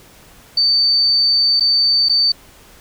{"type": "tone with dropouts", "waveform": "sine", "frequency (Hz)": 4570, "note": "D8", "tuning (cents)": -48, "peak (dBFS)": -11, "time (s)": [0.57, 2.32], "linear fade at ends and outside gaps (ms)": 5, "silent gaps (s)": [[1.598, 1.606], [2.087, 2.095]], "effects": ["pink hiss -45 dBFS RMS until 2.8 s"]}